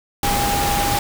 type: tone in noise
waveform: sine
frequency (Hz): 811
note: G#5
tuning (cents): -41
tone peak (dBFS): -20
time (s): 0.23-0.99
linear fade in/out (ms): 2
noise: pink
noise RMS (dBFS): -21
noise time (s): 0.23-0.99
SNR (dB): -2
effects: none